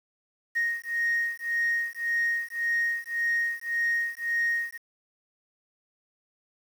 sine beating tone pair, 1864.7 / 1866.5 Hz, A#6 / A#6, 0 / +2 cents, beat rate 1.8 Hz, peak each -27 dBFS, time 0.55-4.78 s, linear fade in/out 20 ms, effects tanh soft clip ceiling -20 dBFS + 8-bit

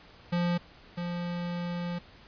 square tone pair in turn, 174.4 / 174.4 Hz, F3 / F3, -2 / -2 cents, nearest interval unison, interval 0 cents, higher neither, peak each -26 / -32 dBFS, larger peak first, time 0.32-0.58 / 0.97-1.99 s, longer second, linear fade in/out 10 ms, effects pink hiss -54 dBFS RMS until 2.27 s + resampled to 11025 Hz

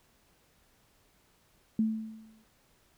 sine tone with exponential decay, 220 Hz, A3, in tune, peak -22 dBFS, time 1.79-2.44 s, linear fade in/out 2 ms, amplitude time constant 140 ms, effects pink hiss -67 dBFS RMS until 2.97 s

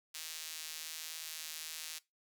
sawtooth tone with high-pass filter, 158.8 Hz, D#3, 36 cents sharp, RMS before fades -45 dBFS, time 0.14-1.99 s, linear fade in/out 10 ms, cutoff 3900 Hz, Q 0.74, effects noise-tail reverb RT60 0.2 s tail -20 dB re dry

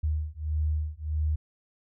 sine beating tone pair, 76 / 77.6 Hz, D#2 / D#2, -40 / -4 cents, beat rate 1.6 Hz, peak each -29 dBFS, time 0.03-1.36 s, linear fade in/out 10 ms, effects none

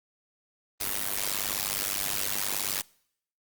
white noise with amplitude modulation, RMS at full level -26 dBFS, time 0.8-2.82 s, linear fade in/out 10 ms, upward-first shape sine, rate 99.2 Hz, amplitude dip 100%, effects noise-tail reverb RT60 0.7 s tail -25 dB re dry + Opus 32 kbps

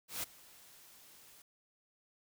white noise with ADSR envelope, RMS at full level -37 dBFS, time 0.08-1.42 s, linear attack 150 ms, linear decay 15 ms, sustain -22 dB, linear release 3 ms, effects none

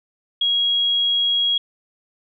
sine tone, 3300 Hz, G#7, 12 cents flat, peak -16 dBFS, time 0.41-1.58 s, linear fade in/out 5 ms, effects none

